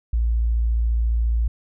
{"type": "tone", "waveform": "sine", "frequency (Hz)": 57.2, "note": "A#1", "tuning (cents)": -32, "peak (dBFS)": -17, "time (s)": [0.13, 1.48], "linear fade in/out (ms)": 5, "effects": []}